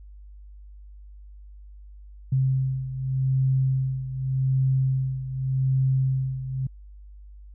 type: beating tone pair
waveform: sine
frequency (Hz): 132 / 132.85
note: C3 / C3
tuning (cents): +16 / +27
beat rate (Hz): 0.85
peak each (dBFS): -22 / -27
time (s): 2.32-6.67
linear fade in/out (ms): 5
effects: added 50 Hz sine -42 dBFS peak until 7.54 s